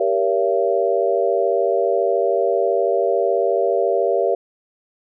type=chord; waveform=sine; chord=G diminished seventh; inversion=none; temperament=just; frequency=392 / 470.4 / 564.5 / 677.4 Hz; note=G4 / Bb4 / Db5 / Fb5; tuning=0 / +16 / +31 / +47 cents; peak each=-21 / -21 / -21 / -21 dBFS; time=0-4.35 s; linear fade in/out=5 ms; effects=none